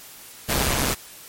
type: noise with amplitude modulation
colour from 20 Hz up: pink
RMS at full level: -19 dBFS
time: 0.48-0.95 s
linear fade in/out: 20 ms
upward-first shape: sine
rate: 134 Hz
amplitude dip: 70%
effects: white hiss -43 dBFS RMS until 1.28 s + MP3 64 kbps